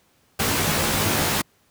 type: noise with comb filter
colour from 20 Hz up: pink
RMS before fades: -21 dBFS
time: 0.39-1.42 s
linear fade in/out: 10 ms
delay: 16 ms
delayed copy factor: -0.75
effects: pink hiss -61 dBFS RMS until 1.7 s + high-pass 80 Hz 12 dB/octave